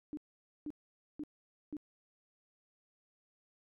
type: tone bursts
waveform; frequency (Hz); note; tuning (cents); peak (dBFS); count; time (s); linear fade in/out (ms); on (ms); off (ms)
sine; 298.8; D4; +30; -38; 4; 0.13-1.768; 0; 42; 490
effects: none